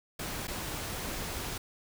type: noise with dropouts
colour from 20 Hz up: pink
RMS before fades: -37 dBFS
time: 0.19-1.58 s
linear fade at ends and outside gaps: 5 ms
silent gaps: 0.472-0.479 s
effects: none